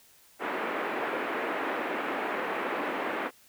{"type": "band-pass noise", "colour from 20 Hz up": "pink", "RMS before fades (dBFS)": -32, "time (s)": [0.39, 3.31], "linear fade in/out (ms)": 50, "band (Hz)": [290, 2300], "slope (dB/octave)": 24, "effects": ["white hiss -59 dBFS RMS until 3.48 s"]}